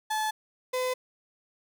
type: tone pair in turn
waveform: 35% pulse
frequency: 864 / 507.5 Hz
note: A5 / B4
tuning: -32 / +47 cents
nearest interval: major sixth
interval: 921 cents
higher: first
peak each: -25 dBFS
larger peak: neither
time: 0.1-0.31 / 0.73-0.94 s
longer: neither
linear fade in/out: 10 ms
effects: none